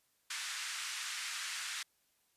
pink band-pass noise, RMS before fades -41 dBFS, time 0.3-1.83 s, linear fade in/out 5 ms, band 1400 to 9100 Hz, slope 24 dB/octave, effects white hiss -75 dBFS RMS until 2.36 s + resampled to 32000 Hz

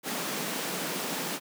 pink high-pass noise, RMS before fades -33 dBFS, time 0.03-1.4 s, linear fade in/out 50 ms, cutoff 160 Hz, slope 48 dB/octave, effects none

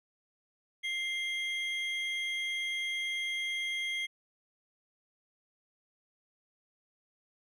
triangle tone pair together, 2097 / 3254 Hz, C7 / G#7, +3 / -36 cents, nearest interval minor sixth, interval 761 cents, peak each -32 / -35 dBFS, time 0.83-4.07 s, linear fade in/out 20 ms, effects none

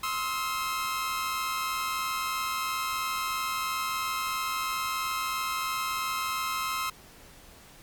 sawtooth tone cluster, 1053 / 1287 / 1370 Hz, C6 / E6 / F6, +11 / -42 / -34 cents, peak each -29 / -28 / -37 dBFS, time 0.03-6.9 s, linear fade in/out 5 ms, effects pink hiss -52 dBFS RMS until 7.82 s + Opus 48 kbps

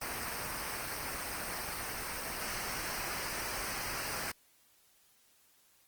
pink noise with comb filter, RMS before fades -38 dBFS, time 0.01-4.32 s, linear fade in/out 10 ms, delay 0.28 ms, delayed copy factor -0.65, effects white hiss -67 dBFS RMS until 5.87 s + Opus 24 kbps

